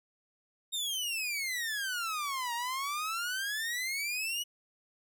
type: exponential two-way sweep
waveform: sawtooth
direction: down then up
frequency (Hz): 3729 to 929 to 2949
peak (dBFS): -29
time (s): 0.72-4.44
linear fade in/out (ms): 20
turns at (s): 2.54
effects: none